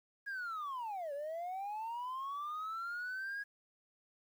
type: linear two-way sweep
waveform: sine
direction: down then up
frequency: 1661.2 to 554.4 to 1661.2 Hz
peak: -36 dBFS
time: 0.26-3.44 s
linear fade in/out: 20 ms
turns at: 1.13 s
effects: tanh soft clip ceiling -37 dBFS + 11-bit